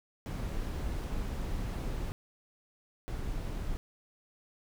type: noise bursts at uneven times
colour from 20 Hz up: brown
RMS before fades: -35 dBFS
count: 2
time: 0.26-2.12 / 3.08-3.77 s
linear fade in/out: 0 ms
effects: none